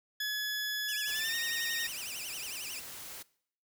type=tone with pitch glide; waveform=20% pulse; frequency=1700 to 1853.9 Hz; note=G#6 to A#6; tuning=+40 to -10 cents; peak=-27 dBFS; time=0.2-1.87 s; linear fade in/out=5 ms; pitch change=+150 cents; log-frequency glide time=1.11-1.36 s
type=tone with vibrato; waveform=15% pulse; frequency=2698 Hz; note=E7; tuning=40 cents sharp; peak=-32 dBFS; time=0.88-2.8 s; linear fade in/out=10 ms; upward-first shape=triangle; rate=11 Hz; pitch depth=260 cents each way
type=noise; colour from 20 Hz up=white; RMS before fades=-45 dBFS; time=1.07-3.23 s; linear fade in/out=10 ms
effects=noise-tail reverb RT60 0.6 s tail -21 dB re dry